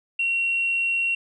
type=tone with tanh clipping; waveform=triangle; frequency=2738 Hz; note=F7; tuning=35 cents flat; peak=-20 dBFS; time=0.19-1.15 s; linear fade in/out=5 ms; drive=1 dB; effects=resampled to 24000 Hz